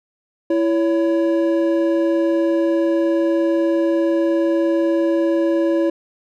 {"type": "tone pair together", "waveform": "triangle", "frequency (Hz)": [332.8, 561.6], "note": ["E4", "C#5"], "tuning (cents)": [17, 22], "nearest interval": "major sixth", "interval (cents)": 905, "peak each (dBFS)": [-14, -18], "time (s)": [0.5, 5.9], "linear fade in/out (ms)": 5, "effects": []}